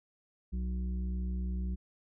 harmonic tone, 61.74 Hz, B1, in tune, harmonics 1 / 3 / 5 / 6, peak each -32 / -39 / -55 / -56 dBFS, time 0.52-1.76 s, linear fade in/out 20 ms, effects none

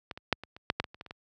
clicks, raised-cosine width 0.3 ms, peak -20 / -26 / -7 / -25 / -30 / -9 / -11 / -22 / -30 / -24 / -30 / -24 dBFS, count 12, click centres 0.112 / 0.175 / 0.327 / 0.436 / 0.565 / 0.701 / 0.8 / 0.842 / 0.945 / 1.011 / 1.063 / 1.109 s, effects high-pass 60 Hz 12 dB/octave

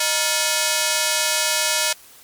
5% pulse ring-modulated tone, 784 Hz, G5, in tune, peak -3 dBFS, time 0-1.93 s, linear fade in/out 5 ms, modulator 168 Hz, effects white hiss -47 dBFS RMS until 2.23 s + MP3 96 kbps

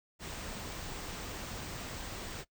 pink band-stop noise, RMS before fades -42 dBFS, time 0.19-2.45 s, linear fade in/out 50 ms, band 9100 to 14000 Hz, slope 96 dB/octave, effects noise-tail reverb RT60 0.1 s tail -20 dB re dry

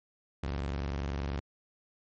sawtooth tone with vibrato, 69.3 Hz, C#2, in tune, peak -28 dBFS, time 0.43-1.4 s, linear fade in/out 5 ms, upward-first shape square, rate 20 Hz, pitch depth 280 cents each way, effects low-pass 5000 Hz 12 dB/octave + MP3 32 kbps

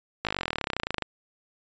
slowing click train, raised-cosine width 0.3 ms, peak -11 dBFS, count 29, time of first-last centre 0.25-1.023 s, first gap 18 ms, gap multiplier 1.03, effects resampled to 16000 Hz

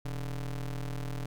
square ring-modulated tone, 73.42 Hz, D2, in tune, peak -31 dBFS, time 0.05-1.26 s, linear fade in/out 5 ms, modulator 53.3 Hz, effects none

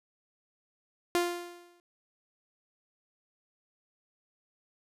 sawtooth tone with exponential decay, 349.2 Hz, F4, in tune, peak -19 dBFS, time 1.15-1.8 s, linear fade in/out 0 ms, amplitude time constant 140 ms, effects resampled to 32000 Hz

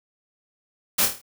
white noise with echo, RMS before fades -20 dBFS, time 0.98-1.06 s, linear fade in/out 10 ms, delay 26 ms, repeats 6, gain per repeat -5 dB, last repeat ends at 1.216 s, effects none

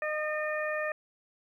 harmonic tone with a mistuned harmonic, 612 Hz, D#5, 29 cents flat, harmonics 1 / 2 / 3 / 4, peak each -32 / -38 / -34 / -41 dBFS, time 0.02-0.92 s, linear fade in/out 2 ms, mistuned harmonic 3, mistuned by -19 cents, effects 11-bit

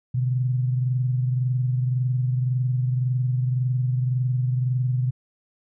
sine tone pair together, 125.4 / 147.24 Hz, B2 / D3, +27 / +5 cents, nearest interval minor third, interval 278 cents, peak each -20 / -31 dBFS, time 0.14-5.11 s, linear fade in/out 10 ms, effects none

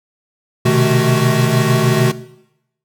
square tone cluster, 124 / 130.5 / 153.2 / 216 / 372.6 Hz, B2 / C3 / D#3 / A3 / F#4, +7 / -4 / -27 / -32 / +12 cents, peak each -18 dBFS, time 0.65-2.12 s, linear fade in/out 10 ms, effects noise-tail reverb RT60 0.8 s tail -17 dB re dry

